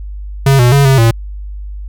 square tone with pitch steps, 136.7 / 122.2 / 140.2 / 134.4 / 114.6 Hz, C#3 / B2 / C#3 / C3 / A#2, -24 / -18 / +20 / +47 / -29 cents, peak -6 dBFS, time 0.46-1.11 s, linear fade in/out 5 ms, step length 130 ms, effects added 50 Hz sine -22 dBFS peak until 1.88 s

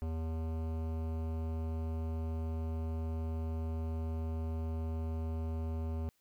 sine tone with hard clipping, 80.6 Hz, E2, 38 cents flat, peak -36 dBFS, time 0.02-6.09 s, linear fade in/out 0 ms, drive 17 dB, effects white hiss -75 dBFS RMS until 6.2 s

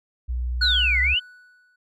sine tone with pitch glide, 61.2 to 66.35 Hz, B1 to C2, -15 to +25 cents, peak -23 dBFS, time 0.28-1.15 s, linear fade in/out 20 ms, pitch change +140 cents, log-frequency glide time 0.93-1.02 s
triangle tone with exponential decay, 1480 Hz, F#6, in tune, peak -19 dBFS, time 0.61-1.76 s, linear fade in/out 5 ms, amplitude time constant 250 ms
sine exponential two-way sweep, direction down then up, 4433 to 1942 to 3115 Hz, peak -18 dBFS, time 0.61-1.2 s, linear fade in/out 20 ms, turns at 1.01 s
effects none

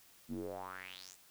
square tone with band-pass filter sweep, 46.42 Hz, F#1, 6 cents sharp, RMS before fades -45 dBFS, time 0.28-1.17 s, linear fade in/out 50 ms, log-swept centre 210 to 8500 Hz, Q 4.9, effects white hiss -63 dBFS RMS until 1.3 s

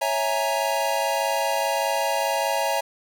square chord, A# half-diminished seventh, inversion first, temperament equal, 554.4 / 659.3 / 830.6 / 932.3 Hz, C#5 / E5 / G#5 / A#5, 0 / 0 / 0 / 0 cents, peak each -28 dBFS, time 0.01-2.81 s, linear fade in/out 10 ms, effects none

